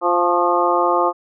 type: harmonic tone with a mistuned harmonic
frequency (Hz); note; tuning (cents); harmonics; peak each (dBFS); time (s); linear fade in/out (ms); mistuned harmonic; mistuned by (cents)
174.61; F3; 0; 2 / 3 / 4 / 5 / 6 / 7; -21 / -21 / -21 / -21 / -21 / -21; 0.01-1.13; 50; 6; +42
effects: none